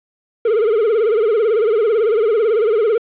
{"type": "tone with vibrato", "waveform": "triangle", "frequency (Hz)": 440, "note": "A4", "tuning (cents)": 0, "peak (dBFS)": -10, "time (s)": [0.45, 2.98], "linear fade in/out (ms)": 5, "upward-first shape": "sine", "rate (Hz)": 18, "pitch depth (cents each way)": 130, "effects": ["resampled to 8000 Hz", "7-bit"]}